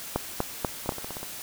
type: two click trains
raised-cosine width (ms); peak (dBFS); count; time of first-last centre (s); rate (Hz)
1; -22 / -10; 7 / 4; 0.86-1.23 / 0.16-0.892; 16.2 / 4.1
effects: white hiss -39 dBFS RMS until 1.42 s